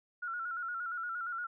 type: tone with vibrato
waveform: sine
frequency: 1396.9 Hz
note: F6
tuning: in tune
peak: -35 dBFS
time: 0.22-1.47 s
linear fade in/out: 10 ms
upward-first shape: square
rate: 8.6 Hz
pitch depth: 58 cents each way
effects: none